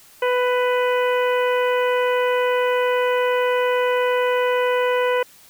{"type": "harmonic tone", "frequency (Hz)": 496.8, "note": "B4", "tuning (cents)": 10, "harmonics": [1, 2, 3, 4, 5, 6], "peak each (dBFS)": [-18, -24, -28, -30, -32, -34], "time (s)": [0.22, 5.23], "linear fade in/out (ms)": 5, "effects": ["white hiss -49 dBFS RMS until 5.49 s"]}